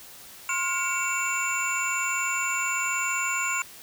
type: tone cluster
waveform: sine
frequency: 1061 / 1420 / 2256 / 2715 / 7120 Hz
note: C6 / F6 / C#7 / F7 / A8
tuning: +24 / +28 / +30 / -50 / +20 cents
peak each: -31 dBFS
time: 0.49-3.62 s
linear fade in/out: 2 ms
effects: white hiss -46 dBFS RMS until 3.82 s